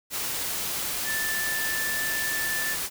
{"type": "tone in noise", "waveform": "sine", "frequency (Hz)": 1760, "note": "A6", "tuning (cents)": 0, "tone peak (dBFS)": -28, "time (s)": [1.04, 2.77], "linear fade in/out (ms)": 50, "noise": "white", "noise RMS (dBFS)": -30, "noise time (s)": [0.1, 2.9], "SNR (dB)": -1, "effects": []}